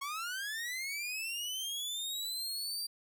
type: linear sweep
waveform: sawtooth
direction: up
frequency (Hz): 1087 to 4732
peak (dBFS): -33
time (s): 0.01-2.87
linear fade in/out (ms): 10
effects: none